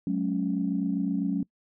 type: chord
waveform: sine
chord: F# suspended second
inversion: none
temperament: equal with one note detuned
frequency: 185 / 212.8 / 277.2 Hz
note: F#3 / G#3 / C#4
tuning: 0 / +42 / 0 cents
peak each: -28 / -30 / -28 dBFS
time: 0.07-1.43 s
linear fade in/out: 2 ms
effects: noise-tail reverb RT60 0.1 s tail -24 dB re dry + tanh soft clip ceiling -15 dBFS